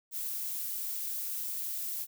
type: noise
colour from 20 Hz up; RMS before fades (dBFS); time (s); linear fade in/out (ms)
violet; -36; 0.11-2.07; 50
effects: none